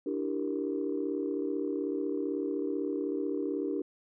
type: chord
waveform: sine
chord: E half-diminished seventh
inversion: third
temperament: equal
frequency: 293.7 / 329.6 / 392 / 466.2 Hz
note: D4 / E4 / G4 / Bb4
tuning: 0 / 0 / 0 / 0 cents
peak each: -33 / -37 / -34 / -37 dBFS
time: 0.06-3.82 s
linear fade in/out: 5 ms
effects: tanh soft clip ceiling -20 dBFS